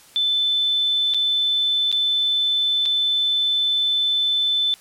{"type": "tone with dropouts", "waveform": "sine", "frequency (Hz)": 3520, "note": "A7", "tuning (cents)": 0, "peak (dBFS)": -17, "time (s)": [0.16, 4.74], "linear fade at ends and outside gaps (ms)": 0, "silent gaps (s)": [[1.138, 1.145], [1.916, 1.926], [2.855, 2.859]], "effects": ["white hiss -49 dBFS RMS until 4.8 s", "low-pass 12000 Hz 12 dB/octave"]}